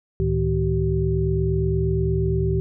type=tone cluster; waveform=sine; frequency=70 / 110.3 / 158.8 / 383.9 Hz; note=C#2 / A2 / D#3 / G4; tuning=+18 / +5 / +36 / -36 cents; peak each=-24 dBFS; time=0.2-2.6 s; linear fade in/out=0 ms; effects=none